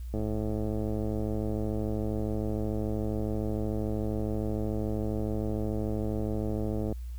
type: click train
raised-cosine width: 2 ms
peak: -20 dBFS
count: 727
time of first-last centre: 0.14-6.925 s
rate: 107 Hz
effects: added 60 Hz sine -35 dBFS peak until 7.18 s + white hiss -62 dBFS RMS until 7.18 s